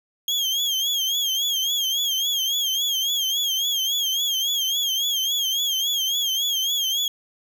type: tone with vibrato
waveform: 35% pulse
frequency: 3247 Hz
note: G#7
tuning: 40 cents flat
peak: -19 dBFS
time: 0.28-7.08 s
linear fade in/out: 2 ms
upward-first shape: triangle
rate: 3.6 Hz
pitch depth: 110 cents each way
effects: none